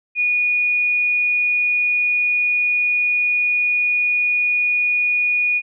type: tone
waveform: sine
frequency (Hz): 2455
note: D#7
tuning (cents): -24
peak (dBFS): -15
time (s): 0.15-5.62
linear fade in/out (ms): 50
effects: none